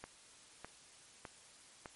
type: click train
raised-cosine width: 0.5 ms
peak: -30 dBFS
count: 4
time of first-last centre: 0.04-1.858 s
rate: 1.65 Hz
effects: white hiss -60 dBFS RMS until 1.95 s + MP3 48 kbps